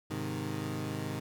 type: chord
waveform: 20% pulse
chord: Ab major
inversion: none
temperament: equal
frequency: 103.83 / 130.81 / 155.56 Hz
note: Ab2 / C3 / Eb3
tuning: 0 / 0 / 0 cents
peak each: -34 dBFS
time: 0.1-1.2 s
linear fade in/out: 10 ms
effects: none